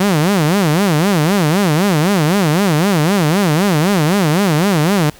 sawtooth tone with vibrato, 174.61 Hz, F3, in tune, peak -7 dBFS, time 0-5.1 s, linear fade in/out 5 ms, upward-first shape sine, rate 3.9 Hz, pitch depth 290 cents each way, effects pink hiss -42 dBFS RMS until 5.19 s

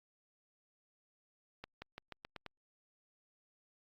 accelerating click train, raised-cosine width 0.3 ms, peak -29 dBFS, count 7, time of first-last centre 1.64-2.463 s, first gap 180 ms, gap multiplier 0.89, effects Opus 48 kbps

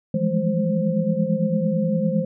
sine tone cluster, 164.3 / 173.6 / 203.8 / 212.2 / 524 Hz, E3 / F3 / G#3 / G#3 / C5, -5 / -10 / -32 / +38 / +2 cents, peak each -25 dBFS, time 0.14-2.25 s, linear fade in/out 5 ms, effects none

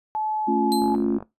sine tone with pitch glide, 862 to 849.6 Hz, A5 to G#5, -36 to +39 cents, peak -23 dBFS, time 0.15-0.95 s, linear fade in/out 0 ms, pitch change -25 cents, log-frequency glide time 0.26-0.82 s
sine chord, A augmented, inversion none, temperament equal, 220 / 277.2 / 349.2 Hz, A3 / C#4 / E#4, 0 / 0 / 0 cents, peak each -24 dBFS, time 0.47-1.19 s, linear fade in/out 20 ms
sawtooth tone with exponential decay, 4096 Hz, C8, 38 cents flat, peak -22 dBFS, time 0.72-1.04 s, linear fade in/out 0 ms, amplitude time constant 68 ms
click train, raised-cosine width 1 ms, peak -23 dBFS, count 21, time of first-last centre 0.82-1.226 s, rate 49.3 Hz
effects noise-tail reverb RT60 0.2 s tail -20 dB re dry + resampled to 32000 Hz

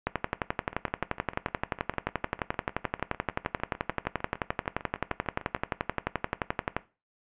two click trains, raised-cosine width 0.5 ms, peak -24 / -11 dBFS, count 33 / 78, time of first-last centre 0.73-5.564 / 0.07-6.766 s, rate 6.62 / 11.5 Hz, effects noise-tail reverb RT60 0.3 s tail -17 dB re dry + resampled to 8000 Hz

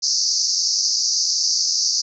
pink band-pass noise, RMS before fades -20 dBFS, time 0.02-2.02 s, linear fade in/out 20 ms, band 4600 to 6300 Hz, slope 96 dB/octave, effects none

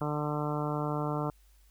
harmonic tone, 149 Hz, D3, 25 cents sharp, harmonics 1 / 2 / 3 / 4 / 5 / 6 / 7 / 8 / 9, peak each -33 / -36 / -38 / -39 / -40 / -41 / -41 / -42 / -43 dBFS, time 0.01-1.3 s, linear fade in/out 2 ms, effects added 50 Hz sine -58 dBFS peak until 1.7 s + white hiss -68 dBFS RMS until 1.7 s

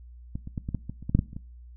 clicks, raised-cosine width 5 ms, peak -20 / -25 / -18 / -19 / -15 / -21 / -29 / -18 / -6 / -10 / -29 / -23 dBFS, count 12, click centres 0.355 / 0.474 / 0.578 / 0.689 / 0.747 / 0.896 / 1.026 / 1.095 / 1.15 / 1.191 / 1.331 / 1.365 s, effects noise-tail reverb RT60 0.4 s tail -21 dB re dry + added 60 Hz sine -44 dBFS peak until 1.76 s

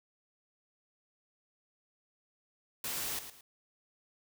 white noise with echo, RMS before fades -37 dBFS, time 2.84-3.19 s, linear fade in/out 2 ms, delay 110 ms, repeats 2, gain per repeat -10 dB, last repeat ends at 3.41 s, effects none

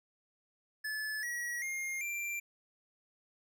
square tone with pitch steps, 1728 / 1917.3 / 2127 / 2361 Hz, A6 / A#6 / C7 / D7, -32 / +48 / +28 / +9 cents, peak -36 dBFS, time 0.84-2.4 s, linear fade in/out 10 ms, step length 390 ms, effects none

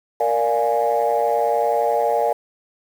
sine chord, Bb dominant seventh, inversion none, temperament equal, 466.2 / 587.3 / 698.5 / 830.6 Hz, Bb4 / D5 / F5 / Ab5, 0 / 0 / 0 / 0 cents, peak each -21 dBFS, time 0.2-2.33 s, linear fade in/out 5 ms, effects tanh soft clip ceiling -9 dBFS + 7-bit

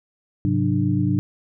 sine tone cluster, 103.3 / 132 / 183.5 / 298.2 Hz, G#2 / C3 / F#3 / D4, -9 / +16 / -14 / +27 cents, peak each -23 dBFS, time 0.45-1.19 s, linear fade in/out 0 ms, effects none

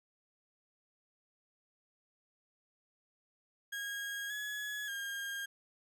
35% pulse tone with pitch steps, 1636 / 1690 / 1614 Hz, G#6 / G#6 / G#6, -26 / +30 / -50 cents, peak -36 dBFS, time 3.72-5.46 s, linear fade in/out 10 ms, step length 580 ms, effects none

